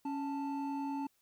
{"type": "tone pair together", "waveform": "triangle", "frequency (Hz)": [277.5, 882.8], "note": ["C#4", "A5"], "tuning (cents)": [2, 5], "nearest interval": "octave + minor sixth", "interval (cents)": 2003, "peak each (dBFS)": [-34, -38], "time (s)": [0.05, 1.07], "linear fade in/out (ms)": 5, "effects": ["white hiss -74 dBFS RMS until 1.21 s"]}